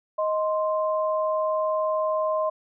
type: tone pair together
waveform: sine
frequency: 625.9 / 1046.5 Hz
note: D#5 / C6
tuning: +10 / 0 cents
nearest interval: major sixth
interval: 890 cents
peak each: -23 / -27 dBFS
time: 0.18-2.5 s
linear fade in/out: 10 ms
effects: none